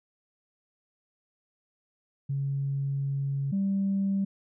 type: tone pair in turn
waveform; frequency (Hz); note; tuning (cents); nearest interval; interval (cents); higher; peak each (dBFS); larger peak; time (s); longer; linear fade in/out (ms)
sine; 138.59 / 196; C#3 / G3; 0 / 0; tritone; 600; second; -26 / -23; second; 2.29-3.52 / 3.52-4.25; first; 10
effects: tanh soft clip ceiling -20 dBFS